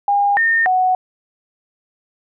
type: tone with pitch steps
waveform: sine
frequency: 809 / 1825 / 741 Hz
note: G#5 / A#6 / F#5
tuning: -46 / -37 / +2 cents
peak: -12 dBFS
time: 0.08-0.95 s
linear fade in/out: 2 ms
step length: 290 ms
effects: none